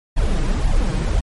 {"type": "noise with flanger", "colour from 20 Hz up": "brown", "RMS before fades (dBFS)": -17, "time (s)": [0.16, 1.21], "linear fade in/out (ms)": 20, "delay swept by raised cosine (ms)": [1.1, 6.5], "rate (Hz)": 1.9, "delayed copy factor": 0.95, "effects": ["MP3 48 kbps"]}